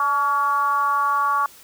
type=tone with frequency modulation; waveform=sine; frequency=1133 Hz; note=C#6; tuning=37 cents sharp; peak=-17 dBFS; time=0-1.46 s; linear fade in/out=2 ms; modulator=272 Hz; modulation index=0.71; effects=white hiss -47 dBFS RMS until 1.63 s